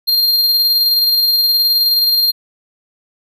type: tone with tremolo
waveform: square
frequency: 4200 Hz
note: C8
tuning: 6 cents sharp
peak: -10 dBFS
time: 0.07-2.32 s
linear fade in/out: 20 ms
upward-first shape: square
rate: 19 Hz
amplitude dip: 25%
effects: none